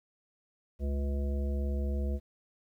harmonic tone with a mistuned harmonic, 70.7 Hz, C#2, 35 cents sharp, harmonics 1 / 3 / 5 / 7 / 9, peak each -29 / -39 / -44 / -44 / -47 dBFS, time 0.79-2.2 s, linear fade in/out 50 ms, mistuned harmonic 1, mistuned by -53 cents, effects 11-bit

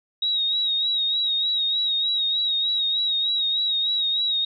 sine tone with vibrato, 3800 Hz, A#7, 33 cents sharp, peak -20 dBFS, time 0.22-4.45 s, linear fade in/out 5 ms, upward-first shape sine, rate 3.3 Hz, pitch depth 47 cents each way, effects none

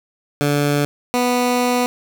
15% pulse tone pair in turn, 145 / 246.5 Hz, D3 / B3, -22 / -3 cents, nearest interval major sixth, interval 919 cents, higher second, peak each -9 dBFS, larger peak neither, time 0.41-0.85 / 1.14-1.86 s, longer second, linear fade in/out 0 ms, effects none

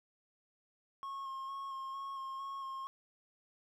triangle tone with vibrato, 1082 Hz, C#6, 42 cents flat, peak -38 dBFS, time 1.03-2.87 s, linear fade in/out 0 ms, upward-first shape square, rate 2.2 Hz, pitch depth 17 cents each way, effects none

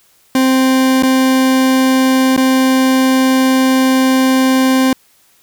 40% pulse tone with dropouts, 261.6 Hz, C4, in tune, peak -8 dBFS, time 0.35-4.93 s, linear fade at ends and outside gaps 2 ms, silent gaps 1.025-1.033 / 2.365-2.376 s, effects white hiss -52 dBFS RMS until 5.42 s

